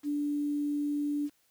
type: tone with quantisation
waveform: sine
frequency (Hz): 291.6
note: D4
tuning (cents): -12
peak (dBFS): -28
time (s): 0.03-1.3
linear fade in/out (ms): 50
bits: 9
effects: white hiss -70 dBFS RMS until 1.5 s